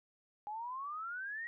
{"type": "exponential sweep", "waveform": "sine", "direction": "up", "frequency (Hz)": [821, 1913], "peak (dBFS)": -39, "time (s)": [0.47, 1.47], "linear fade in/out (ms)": 0, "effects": []}